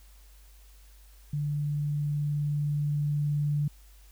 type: tone with level ramp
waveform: sine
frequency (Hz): 146.83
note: D3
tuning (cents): 0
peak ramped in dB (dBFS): -27 to -24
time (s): 1.33-3.68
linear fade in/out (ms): 5
effects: added 50 Hz sine -51 dBFS peak until 4.11 s + white hiss -61 dBFS RMS until 4.11 s